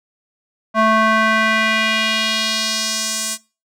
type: tone with band-pass filter sweep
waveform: square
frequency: 220 Hz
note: A3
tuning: in tune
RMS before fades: -17 dBFS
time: 0.74-3.38 s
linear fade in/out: 50 ms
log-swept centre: 1000 to 8300 Hz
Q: 1.6
effects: noise-tail reverb RT60 0.3 s tail -21 dB re dry